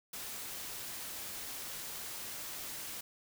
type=noise; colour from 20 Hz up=white; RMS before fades=-43 dBFS; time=0.13-3.01 s; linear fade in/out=5 ms; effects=none

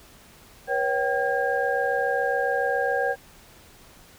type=tone cluster; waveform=sine; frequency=483.8 / 551 / 773 / 1620 Hz; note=B4 / C#5 / G5 / G#6; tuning=-36 / -11 / -24 / -43 cents; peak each=-27 dBFS; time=0.67-3.16 s; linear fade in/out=50 ms; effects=pink hiss -51 dBFS RMS until 4.18 s

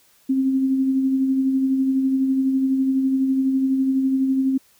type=tone with tremolo; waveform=sine; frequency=265.7 Hz; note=C4; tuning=27 cents sharp; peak=-15 dBFS; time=0.29-4.58 s; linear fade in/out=10 ms; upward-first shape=sine; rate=12 Hz; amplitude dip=35%; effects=white hiss -57 dBFS RMS until 4.79 s

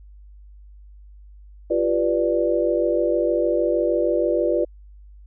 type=chord; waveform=sine; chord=G dominant seventh; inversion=third; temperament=equal with one note detuned; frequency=345.6 / 392 / 493.9 / 587.3 Hz; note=F4 / G4 / B4 / D5; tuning=-18 / 0 / 0 / 0 cents; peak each=-22 / -27 / -23 / -22 dBFS; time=1.7-4.65 s; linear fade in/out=10 ms; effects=added 50 Hz sine -42 dBFS peak until 5.26 s

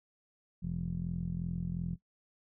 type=tone with low-pass filter; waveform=15% pulse; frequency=42.77 Hz; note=F1; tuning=35 cents flat; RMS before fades=-36 dBFS; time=0.62-1.96 s; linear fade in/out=20 ms; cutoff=180 Hz; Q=5.2; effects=noise-tail reverb RT60 0.1 s tail -17 dB re dry

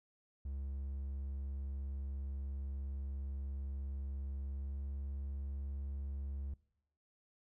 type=tone with pitch glide; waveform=triangle; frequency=68.5 to 69.26 Hz; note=C#2 to C#2; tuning=-20 to -1 cents; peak=-37 dBFS; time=0.45-6.54 s; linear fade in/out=5 ms; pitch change=+19 cents; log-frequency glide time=4.54-4.78 s; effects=noise-tail reverb RT60 0.8 s tail -21 dB re dry

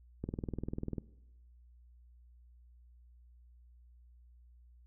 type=click train; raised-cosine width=3 ms; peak=-24 dBFS; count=16; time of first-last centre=0.24-0.983 s; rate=20.2 Hz; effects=noise-tail reverb RT60 1.0 s tail -21 dB re dry + added 60 Hz sine -57 dBFS peak until 4.86 s

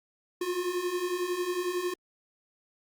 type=beating tone pair; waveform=square; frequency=350 / 361 Hz; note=F4 / F#4; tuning=+4 / -43 cents; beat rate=11 Hz; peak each=-35 / -31 dBFS; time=0.41-1.94 s; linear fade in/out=5 ms; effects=Opus 48 kbps

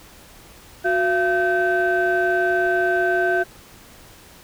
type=tone cluster; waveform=sine; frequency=366.4 / 682 / 1541 Hz; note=F#4 / F5 / G6; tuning=-17 / -41 / -30 cents; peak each=-20 dBFS; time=0.84-3.44 s; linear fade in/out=20 ms; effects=tanh soft clip ceiling -11 dBFS + pink hiss -46 dBFS RMS until 4.43 s

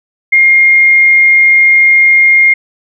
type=tone; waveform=sine; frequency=2127 Hz; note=C7; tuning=28 cents sharp; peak=-3 dBFS; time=0.32-2.54 s; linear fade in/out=10 ms; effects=none

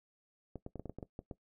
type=clicks; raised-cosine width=2 ms; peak=-29 dBFS; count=10; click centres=0.557 / 0.664 / 0.757 / 0.796 / 0.857 / 0.896 / 0.986 / 1.028 / 1.191 / 1.312 s; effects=noise-tail reverb RT60 0.1 s tail -17 dB re dry

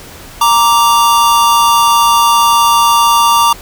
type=tone pair together; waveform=square; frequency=932.3 / 1170.8 Hz; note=A#5 / D6; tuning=0 / -6 cents; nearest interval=major third; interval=394 cents; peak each=-10 dBFS; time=0.41-3.53 s; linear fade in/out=5 ms; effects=pink hiss -33 dBFS RMS until 3.61 s

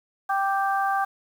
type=harmonic tone; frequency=392.1 Hz; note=G4; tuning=in tune; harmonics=2 / 3 / 4; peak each=-23 / -27 / -29 dBFS; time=0.29-1.05 s; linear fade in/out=10 ms; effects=8-bit

